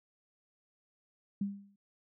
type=tone with exponential decay; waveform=sine; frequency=200 Hz; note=G3; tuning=35 cents sharp; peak=-28 dBFS; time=1.41-1.76 s; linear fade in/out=5 ms; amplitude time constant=76 ms; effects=none